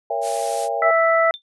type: chord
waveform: sine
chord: A# diminished seventh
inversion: none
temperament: just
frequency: 466.2 / 559.4 / 671.3 / 805.5 Hz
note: A#4 / C#5 / E5 / G5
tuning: 0 / +16 / +31 / +47 cents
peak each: -28 / -27 / -25 / -25 dBFS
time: 0.1-0.91 s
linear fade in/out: 5 ms
type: noise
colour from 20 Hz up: blue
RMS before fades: -29 dBFS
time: 0.21-0.69 s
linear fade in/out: 50 ms
type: harmonic tone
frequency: 659.3 Hz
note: E5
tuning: in tune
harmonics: 1 / 2 / 3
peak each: -16 / -19 / -21 dBFS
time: 0.82-1.31 s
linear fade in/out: 2 ms
type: tone with exponential decay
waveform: sine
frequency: 3567 Hz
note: A7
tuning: 23 cents sharp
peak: -25 dBFS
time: 1.34-1.42 s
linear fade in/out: 0 ms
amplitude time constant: 16 ms
effects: resampled to 24000 Hz